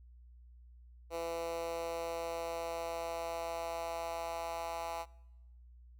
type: tone with high-pass filter sweep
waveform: 10% pulse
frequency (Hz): 167.2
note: E3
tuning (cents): +25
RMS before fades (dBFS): -39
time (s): 1.1-5.06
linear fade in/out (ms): 50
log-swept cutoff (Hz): 480 to 770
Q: 2.8
effects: noise-tail reverb RT60 1.0 s tail -24 dB re dry + added 60 Hz sine -54 dBFS peak until 5.99 s